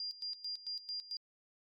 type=tone with tremolo; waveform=sine; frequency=4800 Hz; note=D8; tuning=37 cents sharp; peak=-37 dBFS; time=0-1.17 s; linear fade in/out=2 ms; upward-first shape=square; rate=4.5 Hz; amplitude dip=80%; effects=MP3 64 kbps